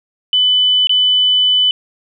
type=tone with dropouts; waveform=sine; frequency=3000 Hz; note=F#7; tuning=23 cents sharp; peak=-9 dBFS; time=0.33-1.71 s; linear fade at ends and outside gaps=1 ms; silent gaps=0.871-0.894 s; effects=none